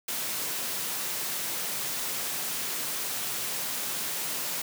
white high-pass noise, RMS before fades -32 dBFS, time 0.08-4.62 s, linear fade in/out 5 ms, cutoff 110 Hz, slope 96 dB/octave, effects none

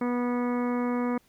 harmonic tone, 244.2 Hz, B3, 19 cents flat, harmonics 1 / 2 / 3 / 4 / 5 / 6 / 7 / 8 / 9, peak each -26 / -32 / -40 / -37 / -39 / -48 / -47 / -49 / -45 dBFS, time 0.01-1.18 s, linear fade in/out 5 ms, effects pink hiss -64 dBFS RMS until 1.28 s

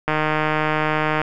click train, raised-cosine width 0.5 ms, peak -5 dBFS, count 176, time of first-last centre 0.08-1.216 s, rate 154 Hz, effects none

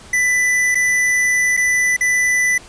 square tone with dropouts, 1991 Hz, B6, 14 cents sharp, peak -14 dBFS, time 0.13-2.58 s, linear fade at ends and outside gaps 5 ms, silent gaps 0.747-0.753 / 1.568-1.573 / 1.966-2.008 s, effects pink hiss -41 dBFS RMS until 2.68 s + resampled to 22050 Hz

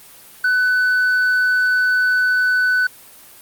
triangle tone with tanh clipping, 1500 Hz, F#6, 23 cents sharp, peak -14 dBFS, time 0.44-2.87 s, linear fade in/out 5 ms, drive 7 dB, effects white hiss -43 dBFS RMS until 3.41 s + Opus 32 kbps

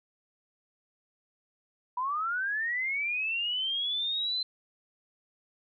sine linear sweep, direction up, 969 to 4100 Hz, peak -28 dBFS, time 1.97-4.43 s, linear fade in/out 5 ms, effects none

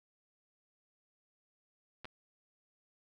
clicks, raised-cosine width 0.3 ms, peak -29 dBFS, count 2, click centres 2.046 / 2.054 s, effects none

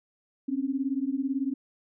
sine beating tone pair, 261.6 / 279.6 Hz, C4 / C#4, 0 / +15 cents, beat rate 18 Hz, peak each -29 dBFS, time 0.48-1.54 s, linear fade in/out 10 ms, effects none

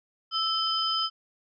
sine tone cluster, 1314 / 3089 / 5020 Hz, E6 / G7 / D#8, -6 / -26 / +15 cents, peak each -29 dBFS, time 0.31-1.1 s, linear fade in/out 50 ms, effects none

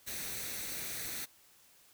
white noise with comb filter, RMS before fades -40 dBFS, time 0.06-1.26 s, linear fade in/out 20 ms, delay 0.49 ms, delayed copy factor +0.5, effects white hiss -63 dBFS RMS until 1.93 s

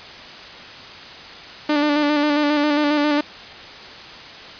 sawtooth tone with vibrato, 295.2 Hz, D4, 9 cents sharp, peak -12 dBFS, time 1.69-3.21 s, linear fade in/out 5 ms, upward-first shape square, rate 7.4 Hz, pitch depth 28 cents each way, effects white hiss -37 dBFS RMS until 4.59 s + resampled to 11025 Hz

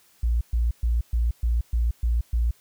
sine tone bursts, 58.27 Hz, A#1, in tune, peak -19 dBFS, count 8, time 0.23-2.51 s, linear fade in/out 5 ms, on 180 ms, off 120 ms, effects white hiss -59 dBFS RMS until 2.6 s

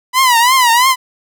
sawtooth tone with vibrato, 987.8 Hz, B5, in tune, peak -4 dBFS, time 0.13-0.96 s, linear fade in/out 50 ms, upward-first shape triangle, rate 3 Hz, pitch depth 150 cents each way, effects none

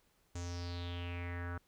square tone with low-pass filter sweep, 87.31 Hz, F2, in tune, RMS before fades -41 dBFS, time 0.35-1.58 s, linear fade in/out 5 ms, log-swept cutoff 7100 to 1400 Hz, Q 5.2, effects pink hiss -73 dBFS RMS until 1.67 s

